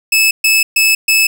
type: tone bursts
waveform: sawtooth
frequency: 2607 Hz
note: E7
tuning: 20 cents flat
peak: -5 dBFS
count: 4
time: 0.12-1.27 s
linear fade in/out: 5 ms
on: 190 ms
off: 130 ms
effects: none

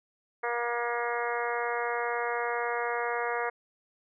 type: harmonic tone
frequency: 238 Hz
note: A#3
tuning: 36 cents sharp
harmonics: 2 / 3 / 4 / 5 / 6 / 7 / 8 / 9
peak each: -33 / -35 / -36 / -37 / -38 / -38 / -39 / -40 dBFS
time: 0.43-3.5 s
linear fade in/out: 10 ms
effects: none

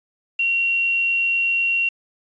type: tone with quantisation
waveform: sine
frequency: 2744 Hz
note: F7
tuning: 31 cents flat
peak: -17 dBFS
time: 0.39-1.89 s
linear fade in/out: 5 ms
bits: 7
effects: resampled to 16000 Hz

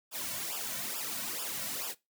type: noise with flanger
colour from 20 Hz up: white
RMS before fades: -37 dBFS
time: 0.11-1.95 s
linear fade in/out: 50 ms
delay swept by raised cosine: 0.48 to 2.48 ms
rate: 2.3 Hz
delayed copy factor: -0.95
effects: noise-tail reverb RT60 0.2 s tail -20 dB re dry

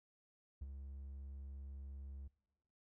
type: tone with ADSR envelope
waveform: triangle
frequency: 68.6 Hz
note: C#2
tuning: 17 cents flat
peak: -38 dBFS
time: 0.61-2.28 s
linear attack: 11 ms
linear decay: 27 ms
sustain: -7 dB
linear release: 8 ms
effects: noise-tail reverb RT60 1.0 s tail -22 dB re dry + tanh soft clip ceiling -35 dBFS

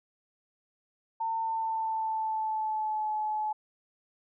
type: tone with pitch glide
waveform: sine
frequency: 900 to 856.4 Hz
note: A5 to A5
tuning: +39 to -47 cents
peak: -28 dBFS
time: 1.2-3.53 s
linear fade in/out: 10 ms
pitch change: -86 cents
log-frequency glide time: 1.41-3.11 s
effects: none

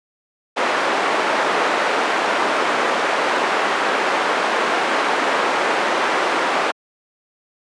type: band-pass noise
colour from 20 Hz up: white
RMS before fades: -19 dBFS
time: 0.56-6.72 s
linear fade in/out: 20 ms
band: 330 to 1400 Hz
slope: 12 dB/octave
effects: high-pass 200 Hz 12 dB/octave + resampled to 22050 Hz

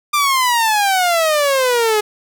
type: exponential sweep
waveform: sawtooth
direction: down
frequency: 1200 to 416.3 Hz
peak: -9 dBFS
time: 0.13-2.01 s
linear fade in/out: 10 ms
effects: none

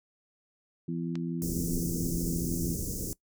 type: harmonic tone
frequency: 84.4 Hz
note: E2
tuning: 41 cents sharp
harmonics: 2 / 3 / 4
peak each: -32 / -36 / -38 dBFS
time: 0.88-2.75 s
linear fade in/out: 5 ms
type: click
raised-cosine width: 0.2 ms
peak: -25 dBFS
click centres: 1.155 s
type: band-stop noise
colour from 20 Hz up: pink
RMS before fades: -34 dBFS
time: 1.42-3.13 s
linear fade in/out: 0 ms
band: 460 to 5600 Hz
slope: 48 dB/octave
effects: noise-tail reverb RT60 0.1 s tail -20 dB re dry

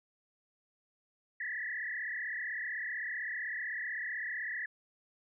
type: tone with frequency modulation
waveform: sine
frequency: 1842 Hz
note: A#6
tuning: 21 cents flat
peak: -35 dBFS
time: 1.4-4.66 s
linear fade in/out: 5 ms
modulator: 35.8 Hz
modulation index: 4
effects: none

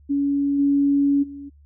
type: tone with level steps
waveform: sine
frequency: 281.9 Hz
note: C#4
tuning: 29 cents sharp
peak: -18 / -15 / -33 dBFS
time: 0.09-1.5 s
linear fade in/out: 20 ms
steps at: 0.58 / 1.22 s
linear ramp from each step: 20 ms
effects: added 72 Hz sine -48 dBFS peak until 1.65 s

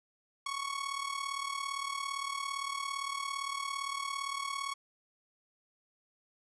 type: tone with amplitude modulation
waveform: sawtooth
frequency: 1108.7 Hz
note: C#6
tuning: in tune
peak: -28 dBFS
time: 0.46-4.74 s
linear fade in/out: 5 ms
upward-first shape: sine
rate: 37.6 Hz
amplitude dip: 70%
effects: resampled to 24000 Hz

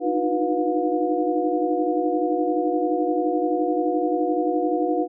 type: tone cluster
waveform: sine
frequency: 302.7 / 314.3 / 359.9 / 490.3 / 715 Hz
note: D#4 / D#4 / F#4 / B4 / F5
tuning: -48 / +18 / -48 / -13 / +41 cents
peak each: -26 dBFS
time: 0-5.08 s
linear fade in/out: 50 ms
effects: none

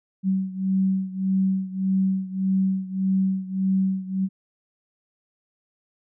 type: beating tone pair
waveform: sine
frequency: 190 / 191.7 Hz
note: F#3 / G3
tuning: +46 / -38 cents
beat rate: 1.7 Hz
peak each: -22 / -25 dBFS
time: 0.23-4.29 s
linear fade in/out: 50 ms
effects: none

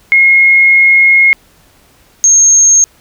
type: tone pair in turn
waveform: sine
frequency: 2155 / 6458 Hz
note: C#7 / G#8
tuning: -49 / -49 cents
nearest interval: octave + perfect fifth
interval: 1900 cents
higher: second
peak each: -3 dBFS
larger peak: neither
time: 0.12-1.33 / 2.24-2.84 s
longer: first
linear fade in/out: 0 ms
effects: pink hiss -47 dBFS RMS until 3 s

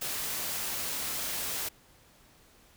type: noise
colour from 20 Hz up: white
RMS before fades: -34 dBFS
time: 0.01-1.69 s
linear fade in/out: 10 ms
effects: pink hiss -60 dBFS RMS until 2.76 s

